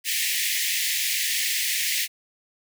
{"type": "high-pass noise", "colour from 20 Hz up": "pink", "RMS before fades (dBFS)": -25, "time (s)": [0.04, 2.08], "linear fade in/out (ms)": 50, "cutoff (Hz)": 1800, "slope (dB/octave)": 96, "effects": []}